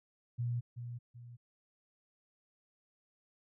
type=tone with echo; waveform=sine; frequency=120 Hz; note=B2; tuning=49 cents flat; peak=-32 dBFS; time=0.38-0.61 s; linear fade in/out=20 ms; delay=380 ms; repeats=2; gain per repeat=-8 dB; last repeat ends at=1.37 s; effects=none